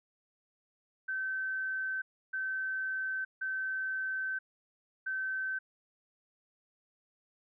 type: tone bursts at uneven times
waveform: sine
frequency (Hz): 1539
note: G6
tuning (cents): -32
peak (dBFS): -32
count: 4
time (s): 1.08-2.02 / 2.33-3.25 / 3.41-4.39 / 5.06-5.59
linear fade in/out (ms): 10
effects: none